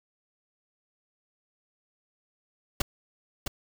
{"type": "noise with echo", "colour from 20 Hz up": "pink", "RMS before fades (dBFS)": -25, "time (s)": [2.8, 2.82], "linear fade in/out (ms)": 5, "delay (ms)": 660, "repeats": 1, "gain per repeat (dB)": -6, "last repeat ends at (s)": 3.48, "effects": []}